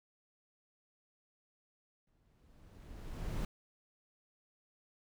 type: noise with exponential growth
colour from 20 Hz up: brown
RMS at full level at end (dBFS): -35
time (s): 2.07-3.45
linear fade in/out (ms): 2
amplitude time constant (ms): 300
effects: none